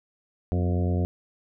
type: harmonic tone with a mistuned harmonic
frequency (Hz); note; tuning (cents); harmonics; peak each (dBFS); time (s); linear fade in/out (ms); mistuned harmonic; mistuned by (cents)
88.8; F2; +29; 1 / 2 / 3 / 4 / 5 / 6 / 7 / 8; -23 / -29 / -33 / -35 / -37 / -39 / -40 / -41; 0.52-1.05; 0; 3; -60
effects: none